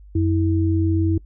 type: tone pair together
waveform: sine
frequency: 90.8 / 324.9 Hz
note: F#2 / E4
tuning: -32 / -25 cents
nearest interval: octave + minor seventh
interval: 2207 cents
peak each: -18 / -20 dBFS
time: 0.15-1.18 s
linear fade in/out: 5 ms
effects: noise-tail reverb RT60 0.1 s tail -22 dB re dry + added 50 Hz sine -41 dBFS peak until 1.25 s